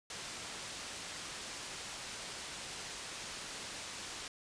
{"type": "low-pass noise", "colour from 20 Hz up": "white", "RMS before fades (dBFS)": -45, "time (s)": [0.1, 4.28], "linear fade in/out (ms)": 2, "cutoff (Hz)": 6900, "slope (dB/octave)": 12, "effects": ["resampled to 22050 Hz"]}